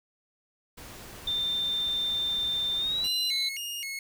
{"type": "noise", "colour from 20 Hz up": "pink", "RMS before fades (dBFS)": -45, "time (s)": [0.77, 3.08], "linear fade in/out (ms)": 10}
{"type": "tone with pitch glide", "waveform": "sine", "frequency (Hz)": [3588, 4027], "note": ["A7", "B7"], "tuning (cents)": [33, 33], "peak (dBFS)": -26, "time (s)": [1.27, 3.49], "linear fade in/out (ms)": 5, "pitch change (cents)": 200, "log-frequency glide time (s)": [2.77, 3.09]}
{"type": "tone with vibrato", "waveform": "sawtooth", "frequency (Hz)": 2489, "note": "D#7", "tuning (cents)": 0, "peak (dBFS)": -30, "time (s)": [3.04, 3.99], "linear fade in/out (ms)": 2, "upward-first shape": "square", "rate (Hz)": 1.9, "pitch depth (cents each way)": 230}
{"effects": []}